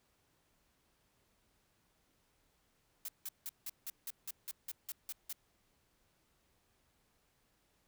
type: noise bursts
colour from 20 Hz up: blue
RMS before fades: -42 dBFS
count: 12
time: 3.05-5.328 s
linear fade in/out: 2 ms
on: 34 ms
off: 170 ms
effects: pink hiss -75 dBFS RMS until 7.87 s